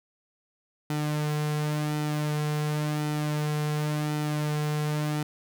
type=tone with flanger; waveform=sawtooth; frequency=150.4 Hz; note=D3; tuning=42 cents sharp; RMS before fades=-28 dBFS; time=0.9-5.23 s; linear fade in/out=2 ms; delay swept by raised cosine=1.8 to 3.5 ms; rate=0.92 Hz; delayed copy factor=-0.5; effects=none